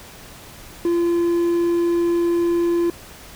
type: tone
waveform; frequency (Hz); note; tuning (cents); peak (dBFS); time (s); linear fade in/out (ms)
triangle; 343; F4; -31; -14; 0.85-2.9; 2
effects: pink hiss -41 dBFS RMS until 3.35 s